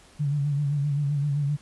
sine tone with vibrato, 143.9 Hz, D3, 35 cents flat, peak -22 dBFS, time 0.19-1.57 s, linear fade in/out 20 ms, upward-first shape sine, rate 7.7 Hz, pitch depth 58 cents each way, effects pink hiss -54 dBFS RMS until 1.61 s + resampled to 24000 Hz

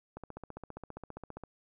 click train, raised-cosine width 1 ms, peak -29 dBFS, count 20, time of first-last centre 0.17-1.437 s, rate 15 Hz, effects none

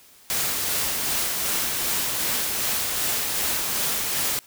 white noise with tremolo, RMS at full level -24 dBFS, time 0.3-4.39 s, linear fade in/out 0 ms, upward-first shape sine, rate 2.6 Hz, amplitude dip 25%, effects white hiss -52 dBFS RMS until 4.46 s

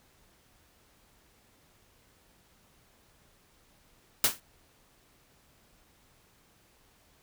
white noise with exponential decay, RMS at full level -19 dBFS, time 4.24-4.4 s, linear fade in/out 2 ms, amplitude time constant 33 ms, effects pink hiss -64 dBFS RMS until 7.22 s

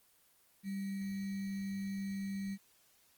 sine tone with sample-and-hold, 196 Hz, G3, in tune, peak -36 dBFS, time 0.63-2.58 s, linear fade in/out 50 ms, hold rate 2100 Hz, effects white hiss -68 dBFS RMS until 3.17 s + Opus 24 kbps

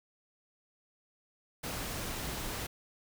pink noise, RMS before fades -38 dBFS, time 1.63-2.67 s, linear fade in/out 10 ms, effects none

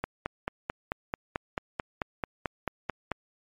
click train, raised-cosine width 0.5 ms, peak -14 dBFS, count 15, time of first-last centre 0.04-3.117 s, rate 4.55 Hz, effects MP3 64 kbps

